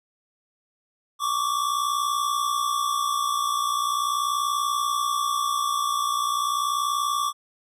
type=tone pair together; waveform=square; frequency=1108.7 / 1169.1 Hz; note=C#6 / D6; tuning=0 / -8 cents; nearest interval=minor second; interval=92 cents; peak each=-28 / -25 dBFS; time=1.19-7.33 s; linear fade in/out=50 ms; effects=resampled to 32000 Hz